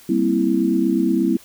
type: chord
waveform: sine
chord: C dominant seventh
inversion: second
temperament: equal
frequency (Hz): 196 / 233.1 / 261.6 / 329.6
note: G3 / Bb3 / C4 / E4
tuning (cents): 0 / 0 / 0 / 0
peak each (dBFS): -22 / -22 / -21 / -19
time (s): 0.09-1.37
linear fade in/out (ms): 5
effects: white hiss -47 dBFS RMS until 1.44 s